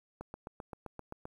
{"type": "click train", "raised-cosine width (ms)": 1, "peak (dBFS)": -28, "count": 9, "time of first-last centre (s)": [0.21, 1.254], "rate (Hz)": 7.66, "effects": ["10-bit"]}